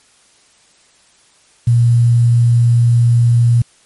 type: tone with quantisation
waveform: sine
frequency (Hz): 118.8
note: A#2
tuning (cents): +33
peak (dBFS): -7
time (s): 1.67-3.62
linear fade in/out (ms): 5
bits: 6
effects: white hiss -51 dBFS RMS until 3.85 s + MP3 48 kbps